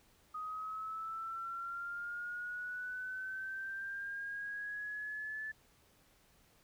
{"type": "linear sweep", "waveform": "sine", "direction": "up", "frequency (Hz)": [1246, 1745], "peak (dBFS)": -39, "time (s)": [0.34, 5.52], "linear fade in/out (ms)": 10, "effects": ["pink hiss -68 dBFS RMS until 6.63 s"]}